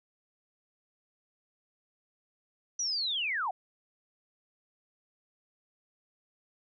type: linear sweep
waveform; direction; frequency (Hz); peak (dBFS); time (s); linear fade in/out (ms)
sine; down; 5980 to 680; -29; 2.79-3.51; 5
effects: none